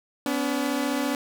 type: tone pair together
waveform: sawtooth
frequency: 250.5 / 285.4 Hz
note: B3 / D4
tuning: +25 / -49 cents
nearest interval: major second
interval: 226 cents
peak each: -24 / -22 dBFS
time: 0.26-1.15 s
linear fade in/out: 2 ms
effects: 9-bit